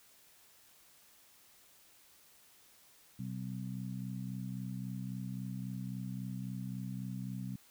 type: harmonic tone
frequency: 63.7 Hz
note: C2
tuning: 46 cents flat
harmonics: 2 / 3 / 4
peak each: -41 / -41 / -48 dBFS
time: 3.19-7.56 s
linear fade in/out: 5 ms
effects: white hiss -63 dBFS RMS until 7.7 s